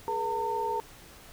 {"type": "tone cluster", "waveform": "sine", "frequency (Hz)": [419.1, 480.8, 908], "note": ["G#4", "B4", "A#5"], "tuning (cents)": [16, -46, -46], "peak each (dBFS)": [-34, -36, -29], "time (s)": [0.08, 0.8], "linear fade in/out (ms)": 0, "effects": ["pink hiss -51 dBFS RMS until 1.32 s"]}